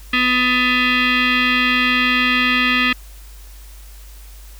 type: tone with frequency modulation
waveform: sine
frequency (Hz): 250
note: B3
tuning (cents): +21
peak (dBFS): -13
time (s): 0.13-2.93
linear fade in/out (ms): 5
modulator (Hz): 751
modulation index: 4
effects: added 50 Hz sine -36 dBFS peak until 4.59 s + white hiss -46 dBFS RMS until 4.59 s